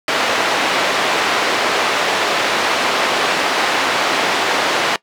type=band-pass noise; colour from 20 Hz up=pink; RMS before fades=-17 dBFS; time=0.08-4.96 s; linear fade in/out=2 ms; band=480 to 3800 Hz; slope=12 dB/octave; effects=noise-tail reverb RT60 0.1 s tail -21 dB re dry